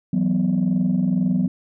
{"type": "chord", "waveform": "sine", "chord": "E suspended second", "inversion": "none", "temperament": "equal with one note detuned", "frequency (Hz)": [164.81, 186.82, 246.9], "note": ["E3", "F#3", "B3"], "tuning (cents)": [0, 17, 0], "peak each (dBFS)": [-23, -18, -21], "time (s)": [0.13, 1.48], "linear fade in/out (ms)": 5, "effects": ["tanh soft clip ceiling -12 dBFS"]}